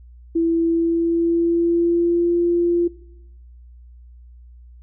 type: tone with pitch glide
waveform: sine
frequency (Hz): 332.2 to 345.1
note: E4 to F4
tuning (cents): +13 to -21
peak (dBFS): -15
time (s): 0.35-2.88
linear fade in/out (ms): 10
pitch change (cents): +66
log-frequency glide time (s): 0.65-2.36
effects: noise-tail reverb RT60 0.9 s tail -20 dB re dry + added 60 Hz sine -41 dBFS peak until 4.82 s